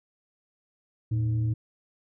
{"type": "tone with frequency modulation", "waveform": "sine", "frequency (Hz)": 114, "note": "A#2", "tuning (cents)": -38, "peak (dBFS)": -23, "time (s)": [1.11, 1.54], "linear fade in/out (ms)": 10, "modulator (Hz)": 196, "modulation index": 0.35, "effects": []}